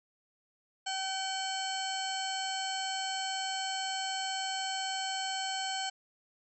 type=harmonic tone with a mistuned harmonic; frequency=766 Hz; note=G5; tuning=40 cents flat; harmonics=1 / 2 / 3 / 4 / 6 / 7 / 8 / 9 / 10; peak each=-36 / -41 / -47 / -39 / -41 / -49 / -51 / -52 / -43 dBFS; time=0.86-5.9 s; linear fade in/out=10 ms; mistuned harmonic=6; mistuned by=-90 cents; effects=none